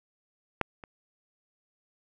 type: clicks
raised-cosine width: 0.5 ms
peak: -10 / -28 dBFS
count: 2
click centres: 0.613 / 0.838 s
effects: none